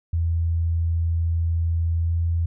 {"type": "tone with pitch glide", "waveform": "sine", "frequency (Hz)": [83.3, 84.02], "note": ["E2", "E2"], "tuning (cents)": [19, 34], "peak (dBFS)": -19, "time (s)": [0.13, 2.46], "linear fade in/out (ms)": 5, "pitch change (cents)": 15, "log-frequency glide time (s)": [2.03, 2.12], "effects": []}